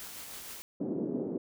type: noise with tremolo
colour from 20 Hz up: white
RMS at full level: -43 dBFS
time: 0-0.62 s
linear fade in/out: 0 ms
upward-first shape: triangle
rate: 6.4 Hz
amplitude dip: 30%
type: band-pass noise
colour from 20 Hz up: white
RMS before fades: -34 dBFS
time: 0.8-1.38 s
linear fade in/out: 5 ms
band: 190 to 370 Hz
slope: 24 dB/octave
effects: none